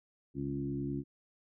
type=harmonic tone with a mistuned harmonic; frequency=69.3 Hz; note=C#2; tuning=in tune; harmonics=1 / 2 / 3 / 4 / 5; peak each=-47 / -38 / -43 / -37 / -41 dBFS; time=0.34-1.04 s; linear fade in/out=50 ms; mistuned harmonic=2; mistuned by=+16 cents; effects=none

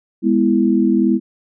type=chord; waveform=sine; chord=E major; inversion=first; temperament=just; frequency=206 / 247.2 / 329.6 Hz; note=G#3 / B3 / E4; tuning=-14 / +2 / 0 cents; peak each=-16 dBFS; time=0.22-1.2 s; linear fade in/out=50 ms; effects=none

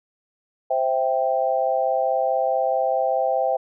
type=chord; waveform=sine; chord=C major; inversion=none; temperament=equal; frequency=523.3 / 659.3 / 784 Hz; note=C5 / E5 / G5; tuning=0 / 0 / 0 cents; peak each=-23 dBFS; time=0.7-3.57 s; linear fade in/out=10 ms; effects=none

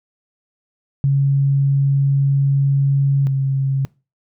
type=tone pair in turn; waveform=sine; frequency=138.59 / 135.66 Hz; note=C#3 / C#3; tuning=0 / -37 cents; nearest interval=unison; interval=37 cents; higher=first; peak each=-12 / -15 dBFS; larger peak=first; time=1.04-3.27 / 3.27-3.85 s; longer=first; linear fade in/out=0 ms; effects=noise-tail reverb RT60 0.3 s tail -23 dB re dry

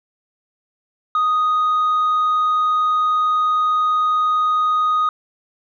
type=tone with tanh clipping; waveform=sine; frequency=1244.5 Hz; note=D#6; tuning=in tune; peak=-15 dBFS; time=1.15-5.09 s; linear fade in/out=2 ms; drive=1 dB; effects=none

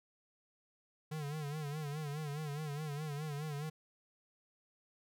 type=tone with vibrato; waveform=square; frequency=149.2 Hz; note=D3; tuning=28 cents sharp; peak=-39 dBFS; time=1.11-3.7 s; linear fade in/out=10 ms; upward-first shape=sine; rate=4.8 Hz; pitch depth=90 cents each way; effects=none

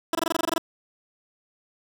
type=tone bursts; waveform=15% pulse; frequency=329.6 Hz; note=E4; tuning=in tune; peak=-15 dBFS; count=11; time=0.13-0.581 s; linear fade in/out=2 ms; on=21 ms; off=22 ms; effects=none

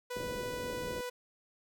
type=tone; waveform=sawtooth; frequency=493.9 Hz; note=B4; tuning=in tune; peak=-33 dBFS; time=0.1-1.1 s; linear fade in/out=10 ms
type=low-pass noise; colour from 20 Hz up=white; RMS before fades=-43 dBFS; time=0.16-1.01 s; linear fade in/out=2 ms; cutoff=570 Hz; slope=48 dB/octave
effects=none

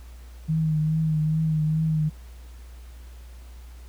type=tone with vibrato; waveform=sine; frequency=156.8 Hz; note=D#3; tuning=14 cents sharp; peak=-20 dBFS; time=0.48-2.1 s; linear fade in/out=20 ms; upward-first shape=triangle; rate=2.4 Hz; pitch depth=39 cents each way; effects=added 60 Hz sine -40 dBFS peak until 3.88 s + pink hiss -55 dBFS RMS until 3.88 s

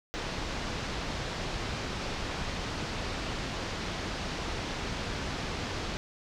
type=low-pass noise; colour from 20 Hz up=pink; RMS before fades=-35 dBFS; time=0.14-5.97 s; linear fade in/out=0 ms; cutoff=5700 Hz; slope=24 dB/octave; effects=none

